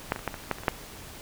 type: clicks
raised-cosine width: 0.5 ms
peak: -9 / -19 / -26 / -12 / -20 / -29 / -10 / -26 / -24 / -6 dBFS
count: 10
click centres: 0.121 / 0.161 / 0.192 / 0.277 / 0.342 / 0.438 / 0.513 / 0.585 / 0.635 / 0.682 s
effects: pink hiss -44 dBFS RMS until 1.21 s